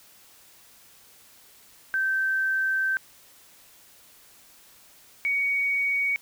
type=tone pair in turn; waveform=sine; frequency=1553 / 2243 Hz; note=G6 / C#7; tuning=-17 / +20 cents; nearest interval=tritone; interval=637 cents; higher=second; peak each=-22 / -22 dBFS; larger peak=neither; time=1.94-2.97 / 5.25-6.16 s; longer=first; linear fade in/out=0 ms; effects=white hiss -54 dBFS RMS until 6.21 s